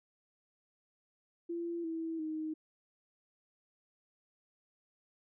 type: tone with pitch steps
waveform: sine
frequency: 340.3 / 326.2 / 312.8 Hz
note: F4 / E4 / D#4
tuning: -45 / -18 / +9 cents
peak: -35 dBFS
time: 1.49-2.54 s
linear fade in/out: 10 ms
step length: 350 ms
effects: none